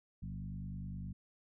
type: tone with frequency modulation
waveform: sine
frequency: 124.4 Hz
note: B2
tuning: 13 cents sharp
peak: -40 dBFS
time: 0.22-1.13 s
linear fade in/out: 10 ms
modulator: 49.7 Hz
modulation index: 1.6
effects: none